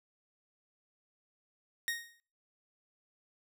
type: tone with exponential decay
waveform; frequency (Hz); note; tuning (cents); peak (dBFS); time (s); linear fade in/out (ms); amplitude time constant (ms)
sawtooth; 1864.7; A#6; 0; -26; 1.88-2.2; 0; 68
effects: noise-tail reverb RT60 0.5 s tail -24 dB re dry